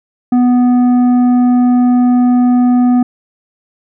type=tone with tanh clipping; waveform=triangle; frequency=246.9 Hz; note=B3; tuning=in tune; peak=-8 dBFS; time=0.32-3.03 s; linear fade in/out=5 ms; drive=12 dB; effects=none